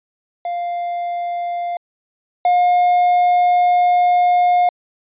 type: tone pair in turn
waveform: triangle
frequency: 698.5 / 713.6 Hz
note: F5 / F5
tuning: 0 / +37 cents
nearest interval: unison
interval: 37 cents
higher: second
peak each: -18 / -9 dBFS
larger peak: second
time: 0.45-1.77 / 2.45-4.69 s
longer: second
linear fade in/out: 2 ms
effects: resampled to 8000 Hz